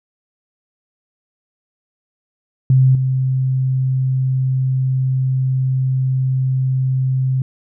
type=tone with level steps; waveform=sine; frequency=130.81 Hz; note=C3; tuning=in tune; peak=-8 / -14 dBFS; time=2.7-7.42 s; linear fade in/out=2 ms; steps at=2.95 s; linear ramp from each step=2 ms; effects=none